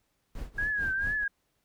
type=noise with tremolo; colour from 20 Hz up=brown; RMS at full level=-37 dBFS; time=0.35-1.24 s; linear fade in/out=2 ms; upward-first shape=sine; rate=4.5 Hz; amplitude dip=90%
type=tone with vibrato; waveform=sine; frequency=1630 Hz; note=G#6; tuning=33 cents flat; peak=-27 dBFS; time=0.58-1.28 s; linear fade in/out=5 ms; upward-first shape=triangle; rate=2.2 Hz; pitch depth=110 cents each way
effects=pink hiss -75 dBFS RMS until 1.64 s